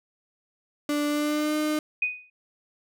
35% pulse tone with pitch glide, 293.7 to 304.6 Hz, D4 to D#4, 0 to -37 cents, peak -22 dBFS, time 0.89-1.79 s, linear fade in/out 2 ms, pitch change +63 cents, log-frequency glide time 1.07-1.56 s
sine tone with exponential decay, 2489 Hz, D#7, in tune, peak -19 dBFS, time 2.02-2.3 s, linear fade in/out 5 ms, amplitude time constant 60 ms
effects none

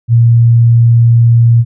sine tone, 117.1 Hz, A#2, 8 cents sharp, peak -3 dBFS, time 0.08-1.65 s, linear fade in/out 50 ms, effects none

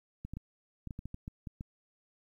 clicks, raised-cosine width 5 ms, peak -28 dBFS, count 11, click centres 0.25 / 0.336 / 0.37 / 0.873 / 0.908 / 0.991 / 1.056 / 1.144 / 1.279 / 1.472 / 1.609 s, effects 11-bit

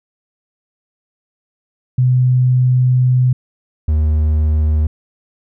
sine / triangle tone pair in turn, 126.6 / 76.77 Hz, B2 / D#2, +43 / -23 cents, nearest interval major sixth, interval 866 cents, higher first, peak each -9 dBFS, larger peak neither, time 1.98-3.33 / 3.88-4.87 s, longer first, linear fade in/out 5 ms, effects none

